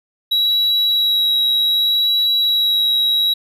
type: tone with vibrato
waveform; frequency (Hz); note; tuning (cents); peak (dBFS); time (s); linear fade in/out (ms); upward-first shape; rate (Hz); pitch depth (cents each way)
triangle; 3880; B7; -31; -12; 0.31-3.34; 10; sine; 0.65; 10
effects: none